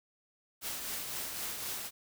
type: noise with tremolo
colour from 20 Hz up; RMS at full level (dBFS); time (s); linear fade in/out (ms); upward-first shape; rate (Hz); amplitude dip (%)
white; -37; 0.61-1.91; 50; triangle; 3.9; 40
effects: none